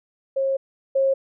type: tone pair in turn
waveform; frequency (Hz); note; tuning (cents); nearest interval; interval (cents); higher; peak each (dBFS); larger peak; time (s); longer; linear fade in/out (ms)
sine; 540 / 540; C#5 / C#5; -45 / -45; unison; 0; neither; -19 / -16; second; 0.36-0.57 / 0.95-1.14; first; 10
effects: none